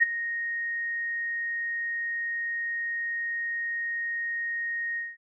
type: tone with ADSR envelope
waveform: sine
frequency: 1864.7 Hz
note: A#6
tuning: in tune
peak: -14 dBFS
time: 0-5.17 s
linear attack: 25 ms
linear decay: 19 ms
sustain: -14 dB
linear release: 200 ms
effects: none